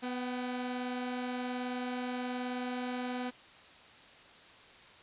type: tone pair together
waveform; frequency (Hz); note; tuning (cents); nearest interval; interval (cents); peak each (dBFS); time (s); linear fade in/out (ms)
sawtooth; 248.4 / 764; B3 / G5; +10 / -45; octave + perfect fifth; 1945; -31 / -40; 0.02-3.31; 20
effects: white hiss -55 dBFS RMS until 5.02 s + resampled to 8000 Hz

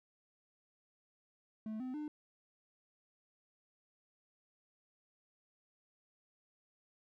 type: tone with pitch steps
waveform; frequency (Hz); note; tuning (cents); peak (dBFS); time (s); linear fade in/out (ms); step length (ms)
triangle; 217.6 / 255.8 / 300.7; A3 / C4 / D4; -19 / -39 / +41; -37; 1.66-2.08; 2; 140
effects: none

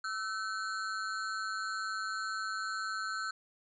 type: ring-modulated tone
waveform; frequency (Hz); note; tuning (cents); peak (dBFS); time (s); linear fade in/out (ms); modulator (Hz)
square; 1420; F6; +28; -32; 0.04-3.31; 5; 101
effects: resampled to 16000 Hz

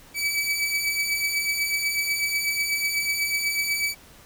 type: beating tone pair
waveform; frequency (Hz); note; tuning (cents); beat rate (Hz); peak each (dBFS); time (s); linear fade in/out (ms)
sawtooth; 2287 / 2295.1; D7 / D7; -47 / -40; 8.1; -26 / -21; 0.14-3.95; 50
effects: pink hiss -50 dBFS RMS until 4.25 s

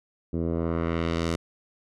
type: tone with low-pass filter sweep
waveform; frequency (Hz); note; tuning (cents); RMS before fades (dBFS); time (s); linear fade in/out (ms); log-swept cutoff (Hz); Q
10% pulse; 83.3; E2; +19; -27; 0.33-1.36; 5; 330 to 8700; 0.94
effects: none

